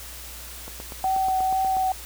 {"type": "click train", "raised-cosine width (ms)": 1, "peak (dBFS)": -23, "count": 10, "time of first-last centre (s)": [0.68, 1.768], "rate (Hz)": 8.27}
{"type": "tone with vibrato", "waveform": "sine", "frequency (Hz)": 759, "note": "F#5", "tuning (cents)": 44, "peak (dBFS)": -20, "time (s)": [1.04, 1.92], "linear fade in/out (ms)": 2, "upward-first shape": "triangle", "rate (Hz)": 2.1, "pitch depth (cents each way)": 16}
{"effects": ["added 60 Hz sine -42 dBFS peak until 2.05 s", "white hiss -40 dBFS RMS until 2.05 s"]}